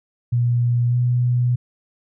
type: tone with pitch glide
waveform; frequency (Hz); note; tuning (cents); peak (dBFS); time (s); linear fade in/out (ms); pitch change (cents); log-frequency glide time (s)
sine; 120.5 to 122.89; B2 to B2; -42 to -8; -15; 0.32-1.56; 10; +34; 0.88-0.96
effects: none